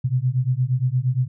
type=beating tone pair; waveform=sine; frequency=123.1 / 131.7 Hz; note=B2 / C3; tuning=-5 / +12 cents; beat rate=8.6 Hz; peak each=-21 dBFS; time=0.04-1.28 s; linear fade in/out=10 ms; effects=none